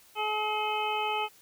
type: harmonic tone with a mistuned harmonic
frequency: 426.2 Hz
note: G#4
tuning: 45 cents sharp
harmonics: 1 / 2 / 3 / 5 / 6 / 7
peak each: -36 / -30 / -36 / -43 / -35 / -37 dBFS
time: 0.15-1.29 s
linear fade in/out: 50 ms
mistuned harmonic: 7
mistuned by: +37 cents
effects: white hiss -58 dBFS RMS until 1.41 s